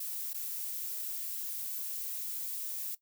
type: noise with dropouts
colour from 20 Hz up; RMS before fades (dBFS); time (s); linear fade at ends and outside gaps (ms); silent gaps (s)
violet; -38; 0-2.95; 5; 0.333-0.343
effects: noise-tail reverb RT60 0.1 s tail -17 dB re dry